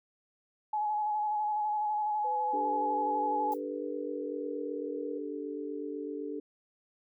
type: tone with vibrato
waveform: sine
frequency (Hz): 845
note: G#5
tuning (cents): +30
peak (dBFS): -28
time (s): 0.73-3.54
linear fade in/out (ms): 5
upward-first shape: square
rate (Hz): 12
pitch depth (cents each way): 20
type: tone with pitch glide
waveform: sine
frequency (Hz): 504 to 477.9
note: B4 to A#4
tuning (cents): +35 to +43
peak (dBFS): -38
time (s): 2.24-5.19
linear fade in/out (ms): 10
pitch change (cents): -92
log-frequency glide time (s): 2.75-4.7
type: chord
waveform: sine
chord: D suspended fourth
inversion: none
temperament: equal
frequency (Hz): 293.7 / 392 / 440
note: D4 / G4 / A4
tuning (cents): 0 / 0 / 0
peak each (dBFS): -38 / -41 / -39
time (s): 2.53-6.4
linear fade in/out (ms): 5
type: noise with exponential decay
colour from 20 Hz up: violet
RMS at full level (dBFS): -43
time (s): 3.52-3.61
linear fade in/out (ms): 1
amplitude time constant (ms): 18
effects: none